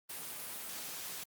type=noise; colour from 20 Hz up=white; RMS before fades=-43 dBFS; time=0.09-1.24 s; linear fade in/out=10 ms; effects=high-pass 100 Hz 12 dB/octave + Opus 32 kbps